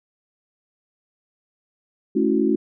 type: chord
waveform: sine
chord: F# minor seventh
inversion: first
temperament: equal with one note detuned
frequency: 216.5 / 277.2 / 329.6 / 370 Hz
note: A3 / C#4 / E4 / F#4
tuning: -28 / 0 / 0 / 0 cents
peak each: -22 dBFS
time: 2.15-2.56 s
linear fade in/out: 10 ms
effects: none